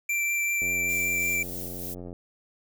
square tone with vibrato, 2349 Hz, D7, in tune, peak -25 dBFS, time 0.09-1.43 s, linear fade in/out 5 ms, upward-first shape triangle, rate 5.2 Hz, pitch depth 9 cents each way
click train, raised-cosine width 2 ms, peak -27 dBFS, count 135, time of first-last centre 0.62-2.129 s, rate 88.8 Hz
violet noise with tremolo, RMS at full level -36 dBFS, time 0.88-1.95 s, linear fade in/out 20 ms, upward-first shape sine, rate 3.2 Hz, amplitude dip 35%
effects none

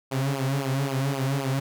sawtooth tone with flanger, 136 Hz, C#3, 33 cents flat, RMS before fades -26 dBFS, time 0.11-1.6 s, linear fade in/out 10 ms, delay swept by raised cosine 0.51 to 5.11 ms, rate 3.8 Hz, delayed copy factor -0.95, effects none

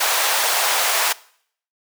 pink high-pass noise, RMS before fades -19 dBFS, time 0-1.13 s, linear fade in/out 10 ms, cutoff 630 Hz, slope 24 dB/octave, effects noise-tail reverb RT60 0.6 s tail -21 dB re dry

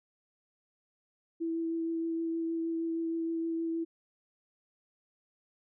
sine tone with vibrato, 329.6 Hz, E4, in tune, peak -30 dBFS, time 1.4-3.85 s, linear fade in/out 20 ms, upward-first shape triangle, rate 6.4 Hz, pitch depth 13 cents each way, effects none

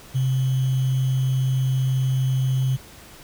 sine tone with sample-and-hold, 130.81 Hz, C3, in tune, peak -18 dBFS, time 0.14-2.77 s, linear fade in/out 20 ms, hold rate 3150 Hz, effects pink hiss -45 dBFS RMS until 3.23 s

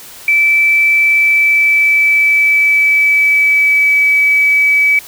sine tone with pitch glide, 2320 to 2288 Hz, D7 to D7, -22 to -46 cents, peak -7 dBFS, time 0.28-4.99 s, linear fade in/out 2 ms, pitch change -24 cents, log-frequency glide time 0.95-4.09 s, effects white hiss -34 dBFS RMS until 5.07 s

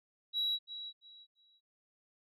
sine tone with echo, 3888 Hz, B7, 28 cents flat, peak -29 dBFS, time 0.33-0.59 s, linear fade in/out 50 ms, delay 340 ms, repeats 3, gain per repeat -12 dB, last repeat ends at 1.61 s, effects tanh soft clip ceiling -27 dBFS

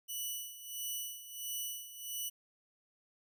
5% pulse tone with tremolo, 2960 Hz, F#7, in tune, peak -28 dBFS, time 0.08-2.3 s, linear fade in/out 20 ms, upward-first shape sine, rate 1.5 Hz, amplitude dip 75%, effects none

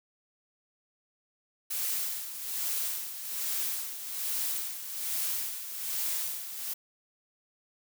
blue noise with tremolo, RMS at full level -31 dBFS, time 1.7-6.74 s, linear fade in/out 10 ms, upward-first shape sine, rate 1.2 Hz, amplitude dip 65%, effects none

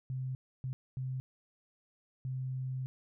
sine tone bursts at uneven times, 130 Hz, C3, 11 cents flat, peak -34 dBFS, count 4, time 0.1-0.35 / 0.64-0.73 / 0.97-1.2 / 2.25-2.86 s, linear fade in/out 0 ms, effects none

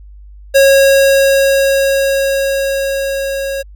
square tone with level ramp, 547 Hz, C#5, 23 cents flat, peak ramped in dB -5 to -18 dBFS, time 0.54-3.63 s, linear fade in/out 20 ms, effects added 50 Hz sine -33 dBFS peak until 3.75 s

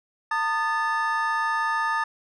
triangle tone cluster, 904 / 1230 / 1743 Hz, A5 / D#6 / A6, +47 / -20 / -17 cents, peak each -25 dBFS, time 0.31-2.04 s, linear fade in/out 5 ms, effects resampled to 22050 Hz

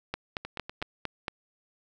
two click trains, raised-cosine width 0.3 ms, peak -21 / -15 dBFS, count 4 / 6, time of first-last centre 0.45-0.818 / 0.14-1.282 s, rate 8.15 / 4.38 Hz, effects none

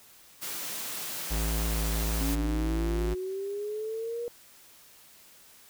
white high-pass noise, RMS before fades -36 dBFS, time 0.41-2.36 s, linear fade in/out 20 ms, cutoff 120 Hz, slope 48 dB/octave
square tone, 55 Hz, A1, in tune, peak -28 dBFS, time 1.3-3.15 s, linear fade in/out 20 ms
sine linear sweep, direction up, 272 to 478.7 Hz, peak -31 dBFS, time 2.21-4.28 s, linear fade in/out 0 ms
effects white hiss -55 dBFS RMS until 5.69 s

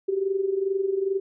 sine tone with amplitude modulation, 388.7 Hz, G4, 15 cents flat, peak -19 dBFS, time 0.08-1.2 s, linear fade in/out 10 ms, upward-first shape sine, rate 22.4 Hz, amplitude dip 70%, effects none

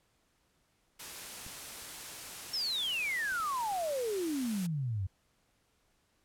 white noise, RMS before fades -44 dBFS, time 0.99-4.67 s, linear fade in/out 10 ms
clicks, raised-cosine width 5 ms, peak -37 / -44 / -45 / -47 dBFS, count 4, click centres 1.465 / 3.322 / 3.401 / 3.724 s
sine exponential sweep, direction down, 5480 to 89.3 Hz, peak -31 dBFS, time 2.53-5.07 s, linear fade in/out 10 ms
effects pink hiss -73 dBFS RMS until 6.24 s + low-pass 12000 Hz 12 dB/octave

